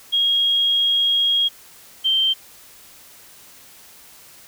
sine tone pair in turn, 3275 / 3135 Hz, G#7 / G7, -25 / -1 cents, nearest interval minor second, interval 76 cents, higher first, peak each -15 dBFS, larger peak neither, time 0.12-1.49 / 2.04-2.34 s, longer first, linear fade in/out 20 ms, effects white hiss -46 dBFS RMS until 4.47 s

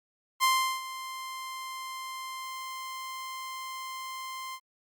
sawtooth tone with ADSR envelope, 1046.5 Hz, C6, in tune, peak -17 dBFS, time 0.4-4.6 s, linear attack 36 ms, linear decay 370 ms, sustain -16 dB, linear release 62 ms, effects Opus 48 kbps

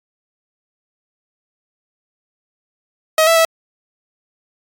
sawtooth tone with pitch steps, 633 / 660 / 653 Hz, D#5 / E5 / E5, +30 / +2 / -17 cents, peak -6 dBFS, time 3.18-3.45 s, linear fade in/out 2 ms, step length 90 ms, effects AAC 64 kbps

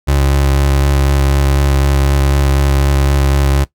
30% pulse tone with vibrato, 69.3 Hz, C#2, in tune, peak -7 dBFS, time 0.07-3.65 s, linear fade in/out 20 ms, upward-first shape square, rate 4 Hz, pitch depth 14 cents each way, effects noise-tail reverb RT60 0.1 s tail -17 dB re dry

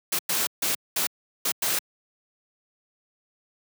white noise bursts at uneven times, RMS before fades -25 dBFS, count 6, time 0.12-0.19 / 0.29-0.47 / 0.62-0.75 / 0.96-1.07 / 1.45-1.52 / 1.62-1.79 s, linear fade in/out 5 ms, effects high-pass 150 Hz 12 dB/octave

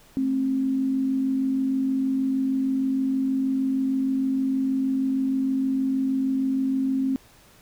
sine tone pair together, 220 / 266.4 Hz, A3 / C4, 0 / +31 cents, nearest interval minor third, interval 331 cents, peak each -32 / -21 dBFS, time 0.17-7.16 s, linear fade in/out 0 ms, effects pink hiss -54 dBFS RMS until 7.61 s

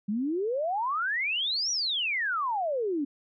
sine exponential two-way sweep, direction up then down, 196 to 5920 to 270 Hz, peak -26 dBFS, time 0.08-3.05 s, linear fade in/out 10 ms, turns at 1.71 s, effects none

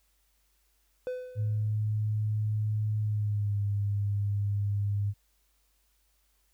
triangle tone with exponential decay, 504 Hz, B4, 35 cents sharp, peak -27 dBFS, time 1.07-1.76 s, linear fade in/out 0 ms, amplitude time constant 150 ms
sine tone with pitch glide, 106.9 to 101.54 Hz, A2 to G#2, -49 to -39 cents, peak -26 dBFS, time 1.35-5.14 s, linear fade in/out 50 ms, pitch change -90 cents, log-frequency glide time 2.99-3.6 s
effects added 50 Hz sine -70 dBFS peak until 6.53 s + white hiss -72 dBFS RMS until 6.53 s

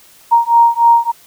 sine beating tone pair, 932.3 / 935.7 Hz, A#5 / A#5, 0 / +6 cents, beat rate 3.4 Hz, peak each -10 dBFS, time 0.31-1.12 s, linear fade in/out 20 ms, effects white hiss -45 dBFS RMS until 1.26 s

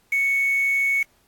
sine tone with quantisation, 2217 Hz, C#7, in tune, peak -18 dBFS, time 0.12-1.03 s, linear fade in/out 5 ms, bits 6, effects pink hiss -62 dBFS RMS until 1.27 s + AAC 64 kbps

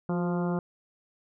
harmonic tone with a mistuned harmonic, 174.61 Hz, F3, in tune, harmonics 1 / 2 / 3 / 4 / 5 / 6 / 7 / 8, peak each -27 / -33 / -37 / -39 / -41 / -43 / -44 / -45 dBFS, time 0.09-0.59 s, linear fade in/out 2 ms, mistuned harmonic 2, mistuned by +38 cents, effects none

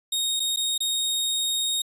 sawtooth tone with dropouts, 3729 Hz, A#7, in tune, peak -20 dBFS, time 0.12-1.82 s, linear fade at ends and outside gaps 5 ms, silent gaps 0.397-0.401 / 0.562-0.57 / 0.779-0.804 s, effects resampled to 32000 Hz

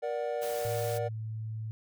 triangle chord, Bb augmented, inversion none, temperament equal with one note detuned, 472.9 / 587.3 / 740 Hz, Bb4 / D5 / F#5, +25 / 0 / 0 cents, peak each -32 / -32 / -36 dBFS, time 0.02-1.09 s, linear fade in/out 20 ms
white noise, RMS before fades -43 dBFS, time 0.41-0.99 s, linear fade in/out 20 ms
sine tone, 110 Hz, A2, in tune, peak -34 dBFS, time 0.65-1.71 s, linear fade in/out 0 ms
effects none

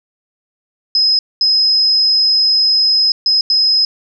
sine tone bursts at uneven times, 5090 Hz, D#8, 39 cents sharp, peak -9 dBFS, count 4, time 0.95-1.19 / 1.41-3.12 / 3.26-3.41 / 3.5-3.85 s, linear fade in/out 2 ms, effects none

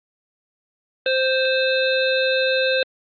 harmonic tone with a mistuned harmonic, 523.3 Hz, C5, in tune, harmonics 1 / 3 / 5 / 7 / 8, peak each -19 / -24 / -26 / -27 / -28 dBFS, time 1.06-2.83 s, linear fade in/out 2 ms, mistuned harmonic 8, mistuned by -56 cents, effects Opus 32 kbps

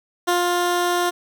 15% pulse tone with ADSR envelope, 352.4 Hz, F4, 16 cents sharp, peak -10 dBFS, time 0.27-1.11 s, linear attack 16 ms, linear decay 140 ms, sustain -2 dB, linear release 22 ms, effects none

